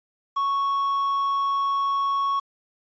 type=tone with quantisation; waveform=triangle; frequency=1108.7 Hz; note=C#6; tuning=in tune; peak=-19 dBFS; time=0.36-2.4 s; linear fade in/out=10 ms; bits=8; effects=resampled to 16000 Hz